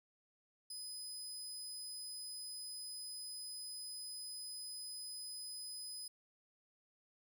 25% pulse tone, 5010 Hz, D#8, 11 cents sharp, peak -40 dBFS, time 0.7-6.08 s, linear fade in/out 5 ms, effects none

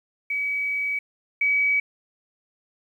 sine tone pair in turn, 2275 / 2275 Hz, C#7 / C#7, +44 / +44 cents, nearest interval unison, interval 0 cents, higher neither, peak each -23 / -18 dBFS, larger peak second, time 0.3-0.99 / 1.41-1.8 s, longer first, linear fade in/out 5 ms, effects 9-bit

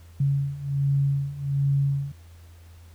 sine beating tone pair, 138.59 / 139.89 Hz, C#3 / C#3, 0 / +16 cents, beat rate 1.3 Hz, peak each -26 / -23 dBFS, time 0.2-2.12 s, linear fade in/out 5 ms, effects added 84 Hz sine -45 dBFS peak until 2.94 s + pink hiss -58 dBFS RMS until 2.94 s

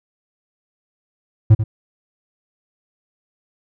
triangle tone with echo, 108.9 Hz, A2, 17 cents flat, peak -3 dBFS, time 1.5-1.55 s, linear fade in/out 10 ms, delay 90 ms, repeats 1, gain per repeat -11 dB, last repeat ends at 1.64 s, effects none

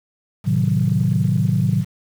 sine chord, A diminished seventh, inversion none, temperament equal, 110 / 130.81 / 155.56 / 185 Hz, A2 / C3 / Eb3 / Gb3, 0 / 0 / 0 / 0 cents, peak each -20 dBFS, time 0.44-1.85 s, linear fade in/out 50 ms, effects tanh soft clip ceiling -6 dBFS + 7-bit

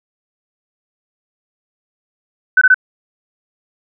sine tone bursts, 1512 Hz, F#6, 37 cents sharp, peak -5 dBFS, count 3, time 2.57-2.744 s, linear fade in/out 5 ms, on 44 ms, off 21 ms, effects none

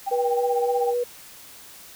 sine tone with tremolo, 789 Hz, G5, 11 cents sharp, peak -21 dBFS, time 0.06-0.94 s, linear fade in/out 20 ms, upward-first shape sine, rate 16 Hz, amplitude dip 85%
sine tone with vibrato, 483.3 Hz, B4, 38 cents flat, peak -21 dBFS, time 0.11-1.04 s, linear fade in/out 10 ms, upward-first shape square, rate 3.6 Hz, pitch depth 10 cents each way
effects white hiss -45 dBFS RMS until 1.95 s

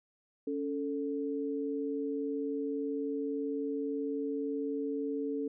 sine tone pair together, 280 / 441.8 Hz, C#4 / A4, +18 / +7 cents, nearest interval minor sixth, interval 789 cents, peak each -34 / -35 dBFS, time 0.47-5.48 s, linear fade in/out 5 ms, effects none

